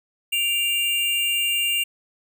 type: tone pair together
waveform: square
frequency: 2349 / 2793 Hz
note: D7 / F7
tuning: 0 / -1 cents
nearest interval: minor third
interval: 299 cents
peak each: -31 / -21 dBFS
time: 0.32-1.84 s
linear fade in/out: 10 ms
effects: none